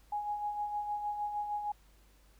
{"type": "tone with tremolo", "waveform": "sine", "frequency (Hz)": 830.6, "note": "G#5", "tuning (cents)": 0, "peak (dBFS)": -31, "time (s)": [0.12, 1.72], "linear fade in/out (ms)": 5, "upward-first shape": "sine", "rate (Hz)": 6.5, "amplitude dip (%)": 50, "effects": ["added 50 Hz sine -61 dBFS peak until 2.39 s", "pink hiss -67 dBFS RMS until 2.39 s"]}